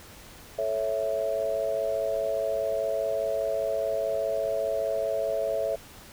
sine chord, A major, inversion none, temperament equal, 440 / 554.4 / 659.3 Hz, A4 / C#5 / E5, 0 / 0 / 0 cents, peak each -33 / -29 / -28 dBFS, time 0.58-5.76 s, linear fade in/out 10 ms, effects pink hiss -48 dBFS RMS until 6.12 s

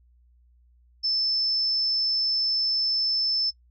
sine tone, 5274 Hz, E8, in tune, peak -22 dBFS, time 1.03-3.51 s, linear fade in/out 20 ms, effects noise-tail reverb RT60 0.1 s tail -20 dB re dry + added 60 Hz sine -56 dBFS peak until 3.7 s

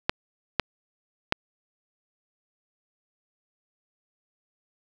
clicks, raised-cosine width 0.3 ms, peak -4 dBFS, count 3, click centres 0.095 / 0.597 / 1.324 s, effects none

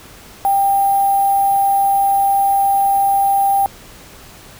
sine tone with sample-and-hold, 793 Hz, G5, 20 cents sharp, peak -11 dBFS, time 0.45-3.66 s, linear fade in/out 0 ms, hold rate 11025 Hz, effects pink hiss -40 dBFS RMS until 4.59 s

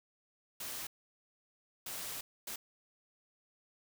white noise bursts at uneven times, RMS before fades -42 dBFS, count 3, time 0.6-0.87 / 1.86-2.21 / 2.47-2.56 s, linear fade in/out 5 ms, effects none

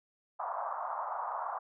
white band-pass noise, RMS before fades -37 dBFS, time 0.39-1.59 s, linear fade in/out 10 ms, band 650 to 1200 Hz, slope 48 dB/octave, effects none

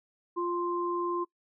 sine tone pair together, 349.2 / 1046.4 Hz, F4 / C6, 0 / 0 cents, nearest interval octave + perfect fifth, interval 1900 cents, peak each -30 / -32 dBFS, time 0.36-1.25 s, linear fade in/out 20 ms, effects noise-tail reverb RT60 0.1 s tail -22 dB re dry

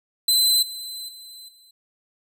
sawtooth tone with level steps, 4044 Hz, B7, 40 cents sharp, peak -13 / -29 / -37 / -48 dBFS, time 0.28-1.71 s, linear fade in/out 5 ms, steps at 0.62 / 1.08 / 1.48 s, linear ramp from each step 10 ms, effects none

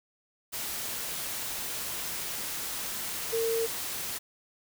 sine tone in noise, 455.4 Hz, A#4, 40 cents flat, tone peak -26 dBFS, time 3.32-3.67 s, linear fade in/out 20 ms, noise white, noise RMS -35 dBFS, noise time 0.52-4.19 s, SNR +6 dB, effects none

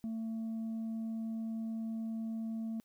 triangle tone with tanh clipping, 224.2 Hz, A3, 33 cents sharp, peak -36 dBFS, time 0.04-2.8 s, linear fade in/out 0 ms, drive 7 dB, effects white hiss -75 dBFS RMS until 2.84 s

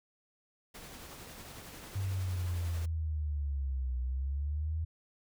pink noise with tremolo, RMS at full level -47 dBFS, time 0.74-2.86 s, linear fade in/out 10 ms, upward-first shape triangle, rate 11 Hz, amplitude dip 30%
sine linear two-way sweep, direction down then up, 98 to 61.74 to 81.4 Hz, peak -31 dBFS, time 1.95-4.85 s, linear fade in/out 10 ms, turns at 3.99 s
effects none

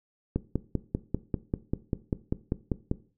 click train, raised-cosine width 3 ms, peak -13 dBFS, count 14, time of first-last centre 0.36-2.914 s, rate 5.09 Hz, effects noise-tail reverb RT60 0.4 s tail -17 dB re dry

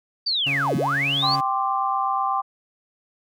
sine linear two-way sweep, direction down then up, 4731 to 124.2 to 4731 Hz, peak -20 dBFS, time 0.26-1.36 s, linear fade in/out 10 ms, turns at 0.76 s
30% pulse tone, 139.7 Hz, C#3, 14 cents sharp, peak -25 dBFS, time 0.46-1.41 s, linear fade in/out 10 ms
sine chord, G suspended fourth, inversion none, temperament equal, 784 / 1046.5 / 1174.7 Hz, G5 / C6 / D6, 0 / 0 / 0 cents, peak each -24 / -25 / -25 dBFS, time 1.22-2.42 s, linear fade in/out 20 ms
effects none

